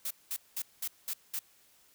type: noise bursts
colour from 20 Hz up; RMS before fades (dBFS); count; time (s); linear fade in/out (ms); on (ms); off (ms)
blue; -35; 6; 0.05-1.392; 5; 57; 200
effects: white hiss -64 dBFS RMS until 1.94 s